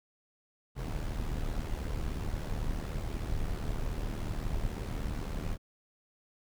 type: noise with amplitude modulation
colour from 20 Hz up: brown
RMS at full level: -31 dBFS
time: 0.75-5.58 s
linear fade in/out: 50 ms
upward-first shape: sine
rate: 76.2 Hz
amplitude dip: 65%
effects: none